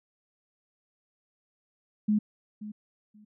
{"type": "tone with echo", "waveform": "sine", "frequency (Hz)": 211.1, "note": "G#3", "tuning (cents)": 29, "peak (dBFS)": -21, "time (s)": [2.08, 2.19], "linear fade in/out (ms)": 10, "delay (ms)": 530, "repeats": 2, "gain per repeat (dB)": -15, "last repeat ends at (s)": 3.25, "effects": []}